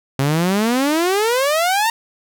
sawtooth exponential sweep, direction up, 132.5 to 932.3 Hz, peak -11 dBFS, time 0.19-1.9 s, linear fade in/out 2 ms, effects none

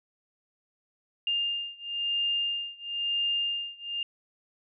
sine beating tone pair, 2808 / 2809 Hz, F7 / F7, +9 / +9 cents, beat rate 1 Hz, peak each -30 / -31 dBFS, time 1.27-4.03 s, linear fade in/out 2 ms, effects none

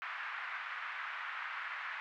white band-pass noise, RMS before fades -42 dBFS, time 0.02-2 s, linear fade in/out 0 ms, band 1100 to 2000 Hz, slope 24 dB/octave, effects none

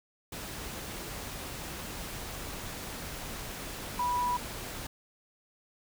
sine tone in noise, 981 Hz, B5, 12 cents flat, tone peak -27 dBFS, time 3.99-4.37 s, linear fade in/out 5 ms, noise pink, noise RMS -40 dBFS, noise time 0.32-4.87 s, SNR +10 dB, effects none

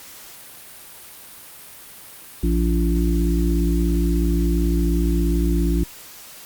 harmonic tone with a mistuned harmonic, 57.1 Hz, A#1, 35 cents flat, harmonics 1 / 3 / 5 / 6, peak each -18 / -23 / -25 / -26 dBFS, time 2.43-5.84 s, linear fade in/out 5 ms, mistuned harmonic 3, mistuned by +25 cents, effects white hiss -41 dBFS RMS until 6.45 s + Opus 48 kbps

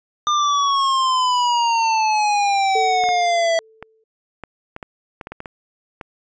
square exponential sweep, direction down, 1207 to 657 Hz, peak -16 dBFS, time 0.27-3.59 s, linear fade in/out 0 ms
sine tone with exponential decay, 441.7 Hz, A4, 7 cents sharp, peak -19 dBFS, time 2.75-4.04 s, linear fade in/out 5 ms, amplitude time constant 280 ms
clicks, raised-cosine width 0.5 ms, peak -17 dBFS, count 12, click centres 3.038 / 3.089 / 3.826 / 4.437 / 4.764 / 4.828 / 5.212 / 5.271 / 5.32 / 5.404 / 5.458 / 6.012 s
effects resampled to 16000 Hz

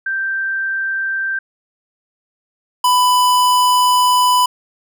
sine / square tone pair in turn, 1568 / 995.7 Hz, G6 / B5, 0 / +14 cents, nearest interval minor sixth, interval 786 cents, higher first, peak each -17 / -11 dBFS, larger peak second, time 0.06-1.39 / 2.84-4.46 s, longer second, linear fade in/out 5 ms, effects none

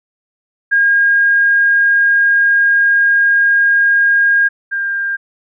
sine tone pair in turn, 1623 / 1599.7 Hz, G#6 / G6, -40 / +35 cents, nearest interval unison, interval 25 cents, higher first, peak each -8 / -15 dBFS, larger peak first, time 0.71-4.49 / 4.71-5.17 s, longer first, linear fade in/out 20 ms, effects none

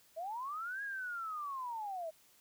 sine linear two-way sweep, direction up then down, 620 to 1665 to 620 Hz, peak -38 dBFS, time 0.16-2.11 s, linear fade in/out 20 ms, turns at 0.83 s, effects white hiss -66 dBFS RMS until 2.4 s

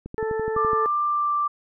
click train, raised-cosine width 3 ms, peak -21 dBFS, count 9, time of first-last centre 0.06-0.732 s, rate 11.9 Hz
harmonic tone, 440.6 Hz, A4, 2 cents sharp, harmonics 1 / 2 / 3 / 4, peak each -24 / -33 / -40 / -37 dBFS, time 0.18-0.86 s, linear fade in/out 0 ms
sine tone with pitch glide, 1185 to 1176.1 Hz, D6 to D6, +15 to +2 cents, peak -20 dBFS, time 0.56-1.48 s, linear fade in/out 10 ms, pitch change -13 cents, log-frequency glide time 1.05-1.32 s
effects none

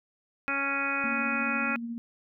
harmonic tone, 277.2 Hz, C#4, in tune, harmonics 1 / 2 / 3 / 4 / 5 / 6 / 7 / 8 / 9, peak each -37 / -40 / -40 / -40 / -31 / -37 / -39 / -39 / -31 dBFS, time 0.48-1.76 s, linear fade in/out 0 ms
sine tone with tremolo, 233.6 Hz, A#3, 4 cents sharp, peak -31 dBFS, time 1.04-1.98 s, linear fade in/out 0 ms, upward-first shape sine, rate 14 Hz, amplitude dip 35%
effects none

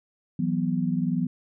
sine chord, E suspended second, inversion none, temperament equal, 164.81 / 185 / 246.9 Hz, E3 / F#3 / B3, 0 / 0 / 0 cents, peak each -27 dBFS, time 0.39-1.27 s, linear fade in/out 5 ms, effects none

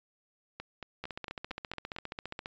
two click trains, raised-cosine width 0.3 ms, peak -22 / -24 dBFS, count 22 / 7, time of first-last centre 1.04-2.459 / 0.6-1.964 s, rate 14.8 / 4.4 Hz, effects resampled to 16000 Hz

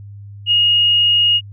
sine tone, 2866 Hz, F7, 44 cents sharp, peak -10 dBFS, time 0.46-1.41 s, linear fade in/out 50 ms, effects added 101 Hz sine -32 dBFS peak until 1.52 s

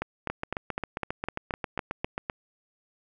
two click trains, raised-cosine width 0.5 ms, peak -14 / -15 dBFS, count 10 / 15, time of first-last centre 0.02-2.298 / 0.3-2.179 s, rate 3.95 / 7.45 Hz, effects none

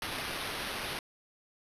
white noise with sample-and-hold, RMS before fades -37 dBFS, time 0.02-0.99 s, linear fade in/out 2 ms, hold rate 7350 Hz, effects resampled to 32000 Hz

